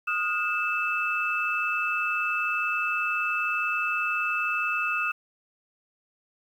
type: tone cluster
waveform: sine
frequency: 1245 / 1434 / 2633 Hz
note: D#6 / F6 / E7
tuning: +1 / +45 / -3 cents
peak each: -30 / -30 / -27 dBFS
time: 0.07-5.12 s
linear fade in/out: 10 ms
effects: 9-bit